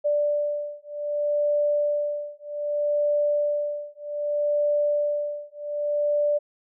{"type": "beating tone pair", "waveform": "sine", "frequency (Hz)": [587.3, 587.94], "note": ["D5", "D5"], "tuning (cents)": [0, 2], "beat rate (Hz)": 0.64, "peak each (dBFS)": -25, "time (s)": [0.04, 6.39], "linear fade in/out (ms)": 20, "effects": []}